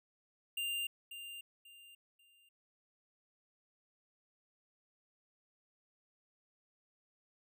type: tone with echo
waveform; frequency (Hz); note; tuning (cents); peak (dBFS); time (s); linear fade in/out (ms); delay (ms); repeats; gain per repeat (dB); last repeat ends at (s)
square; 2794; F7; 0; -36; 0.57-0.87; 5; 540; 3; -10; 2.49
effects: none